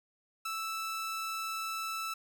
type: tone with ADSR envelope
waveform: sawtooth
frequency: 1318.5 Hz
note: E6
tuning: in tune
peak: -29 dBFS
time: 0.45-2.14 s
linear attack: 8 ms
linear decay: 7 ms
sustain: -2 dB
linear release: 6 ms
effects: none